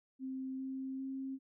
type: tone with pitch steps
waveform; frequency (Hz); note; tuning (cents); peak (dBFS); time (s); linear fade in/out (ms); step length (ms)
sine; 262.8 / 264.9 / 267.1; C4 / C4 / C4; +8 / +22 / +36; -38; 0.19-1.39; 50; 400
effects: none